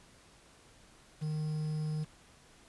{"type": "tone with quantisation", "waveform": "triangle", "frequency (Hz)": 154, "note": "D#3", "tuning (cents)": -17, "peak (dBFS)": -30, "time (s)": [1.21, 2.05], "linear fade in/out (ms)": 20, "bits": 9, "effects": ["pink hiss -60 dBFS RMS until 2.68 s", "resampled to 24000 Hz"]}